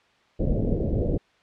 pink low-pass noise, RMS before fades -24 dBFS, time 0.39-1.18 s, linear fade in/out 10 ms, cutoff 580 Hz, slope 48 dB/octave, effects white hiss -61 dBFS RMS until 1.42 s + low-pass 3000 Hz 12 dB/octave

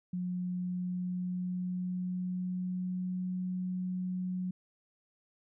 sine tone with pitch glide, 180.1 to 183.04 Hz, F#3 to F#3, -46 to -18 cents, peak -32 dBFS, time 0.13-4.51 s, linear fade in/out 5 ms, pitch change +28 cents, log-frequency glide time 0.56-3.28 s, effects none

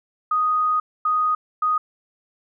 sine tone bursts at uneven times, 1244.5 Hz, D#6, in tune, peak -17 dBFS, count 3, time 0.31-0.8 / 1.05-1.35 / 1.62-1.78 s, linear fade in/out 5 ms, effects none

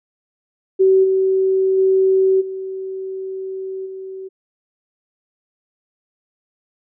sine tone with level steps, 381 Hz, G4, 49 cents flat, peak -9 / -13 / -11 / -24 / -28 dBFS, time 0.79-4.29 s, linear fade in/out 20 ms, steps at 1.03 / 1.77 / 2.4 / 3.85 s, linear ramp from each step 20 ms, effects none

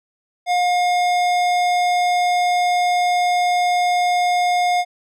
sine tone with tanh clipping, 714 Hz, F5, 38 cents sharp, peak -17 dBFS, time 0.46-4.85 s, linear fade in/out 50 ms, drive 18 dB, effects none

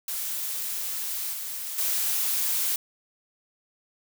blue noise with level steps, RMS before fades -31 / -34 / -26 dBFS, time 0.08-2.76 s, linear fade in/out 2 ms, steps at 1.33 / 1.78 s, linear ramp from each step 5 ms, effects none

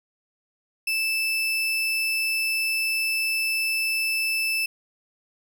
35% pulse tone, 2637 Hz, E7, in tune, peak -21 dBFS, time 0.87-4.66 s, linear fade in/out 5 ms, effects none

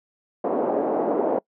white band-pass noise, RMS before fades -23 dBFS, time 0.44-1.39 s, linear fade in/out 5 ms, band 260 to 690 Hz, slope 24 dB/octave, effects noise-tail reverb RT60 0.1 s tail -25 dB re dry

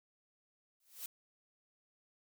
blue noise with exponential growth, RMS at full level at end -40 dBFS, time 0.8-1.06 s, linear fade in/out 2 ms, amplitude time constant 55 ms, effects none

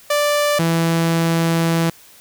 sawtooth tone pair in turn, 587.3 / 165.76 Hz, D5 / E3, 0 / +10 cents, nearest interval octave + minor seventh, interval 2190 cents, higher first, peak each -11 dBFS, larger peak neither, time 0.1-0.59 / 0.59-1.9 s, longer second, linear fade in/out 5 ms, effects white hiss -46 dBFS RMS until 2.2 s

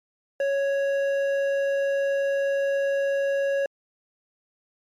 sine tone with hard clipping, 554.4 Hz, C#5, in tune, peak -23 dBFS, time 0.4-3.66 s, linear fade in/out 2 ms, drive 8 dB, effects MP3 64 kbps

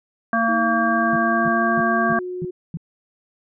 harmonic tone, 228.4 Hz, A#3, 35 cents flat, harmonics 1 / 3 / 5 / 7, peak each -22 / -22 / -22 / -22 dBFS, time 0.33-2.19 s, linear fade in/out 2 ms
sine tone with pitch glide, 319.4 to 362.7 Hz, D#4 to F#4, +45 to -34 cents, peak -26 dBFS, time 0.48-2.51 s, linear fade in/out 10 ms, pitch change +221 cents, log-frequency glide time 0.74-2.03 s
sine tone bursts, 164.81 Hz, E3, in tune, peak -24 dBFS, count 6, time 1.13-2.772 s, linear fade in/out 2 ms, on 32 ms, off 290 ms
effects none

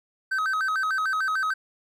triangle tone with vibrato, 1400 Hz, F6, 4 cents sharp, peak -21 dBFS, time 0.31-1.54 s, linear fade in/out 10 ms, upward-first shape square, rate 6.7 Hz, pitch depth 170 cents each way, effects none

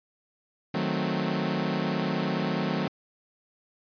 sawtooth chord, D# diminished seventh, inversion none, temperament equal, 155.56 / 185 / 220 / 261.6 Hz, D#3 / F#3 / A3 / C4, 0 / 0 / 0 / 0 cents, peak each -28 / -26 / -28 / -29 dBFS, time 0.74-2.88 s, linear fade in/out 5 ms, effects resampled to 11025 Hz

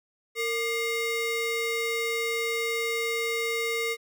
square ring-modulated tone, 830.6 Hz, G#5, in tune, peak -24 dBFS, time 0.35-3.97 s, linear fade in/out 50 ms, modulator 1290 Hz, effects none

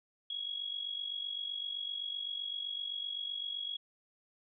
sine tone with amplitude modulation, 3322 Hz, G#7, in tune, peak -33 dBFS, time 0.3-3.77 s, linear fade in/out 5 ms, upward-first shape sine, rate 47.8 Hz, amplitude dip 70%, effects none

